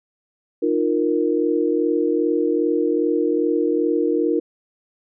sine chord, Eb suspended second, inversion none, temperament equal with one note detuned, 306.7 / 349.2 / 466.2 Hz, Eb4 / F4 / Bb4, -25 / 0 / 0 cents, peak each -21 dBFS, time 0.62-4.4 s, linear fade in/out 10 ms, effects none

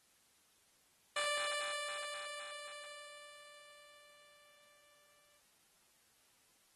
10% pulse tone with exponential decay, 587.3 Hz, D5, in tune, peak -26 dBFS, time 1.16-5.4 s, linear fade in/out 5 ms, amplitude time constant 920 ms, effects white hiss -71 dBFS RMS until 6.75 s + AAC 32 kbps

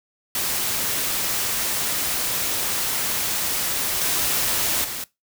white noise with level steps, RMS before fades -24 / -22 / -30 dBFS, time 0.35-5.04 s, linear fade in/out 2 ms, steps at 4.01 / 4.84 s, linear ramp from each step 5 ms, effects noise-tail reverb RT60 0.2 s tail -21 dB re dry

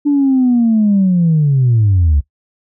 sine linear sweep, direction down, 293.7 to 67.2 Hz, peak -7 dBFS, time 0.05-2.21 s, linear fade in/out 20 ms, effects noise-tail reverb RT60 0.1 s tail -19 dB re dry + tanh soft clip ceiling -5 dBFS

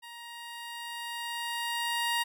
15% pulse tone with level ramp, 941 Hz, A#5, 16 cents sharp, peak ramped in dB -38 to -20 dBFS, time 0.02-2.24 s, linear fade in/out 20 ms, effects none

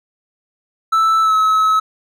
triangle tone with pitch glide, 1318.5 to 1289.1 Hz, E6 to E6, 0 to -39 cents, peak -9 dBFS, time 0.92-1.8 s, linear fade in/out 10 ms, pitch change -39 cents, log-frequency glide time 1.22-1.34 s, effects none

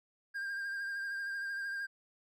triangle tone with vibrato, 1600 Hz, G6, 35 cents sharp, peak -34 dBFS, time 0.34-1.87 s, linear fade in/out 20 ms, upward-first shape triangle, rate 13 Hz, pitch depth 34 cents each way, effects none

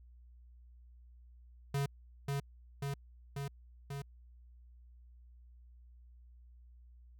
square tone with echo, 140 Hz, C#3, 18 cents sharp, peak -32 dBFS, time 1.74-1.86 s, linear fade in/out 5 ms, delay 540 ms, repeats 4, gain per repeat -2 dB, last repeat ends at 4.02 s, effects added 60 Hz sine -55 dBFS peak until 7.19 s

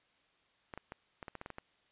clicks, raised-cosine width 0.5 ms, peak -28 dBFS, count 10, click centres 0.738 / 0.776 / 0.921 / 1.228 / 1.282 / 1.353 / 1.414 / 1.461 / 1.503 / 1.584 s, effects white hiss -71 dBFS RMS until 1.91 s + resampled to 8000 Hz

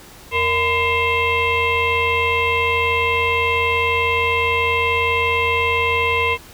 sine tone with frequency modulation, 1568 Hz, G6, in tune, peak -15 dBFS, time 0.31-6.38 s, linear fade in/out 50 ms, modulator 551 Hz, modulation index 2.4, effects pink hiss -42 dBFS RMS until 6.53 s

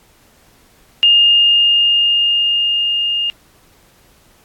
sine tone with level ramp, 2828 Hz, F7, 21 cents sharp, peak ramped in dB -6 to -15 dBFS, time 1.03-3.3 s, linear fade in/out 0 ms, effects pink hiss -51 dBFS RMS until 4.44 s + AAC 64 kbps

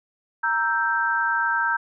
sine chord, E diminished, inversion second, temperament equal, 932.3 / 1318.5 / 1568 Hz, Bb5 / E6 / G6, 0 / 0 / 0 cents, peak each -25 / -27 / -22 dBFS, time 0.43-1.77 s, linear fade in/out 10 ms, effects none

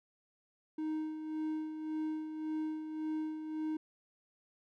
triangle tone with tremolo, 311.6 Hz, D#4, 3 cents sharp, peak -31 dBFS, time 0.78-3.77 s, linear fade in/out 5 ms, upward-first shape sine, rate 1.8 Hz, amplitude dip 55%, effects none

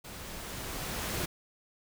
pink noise with level ramp, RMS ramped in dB -45 to -33 dBFS, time 0.04-1.26 s, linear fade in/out 10 ms, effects none

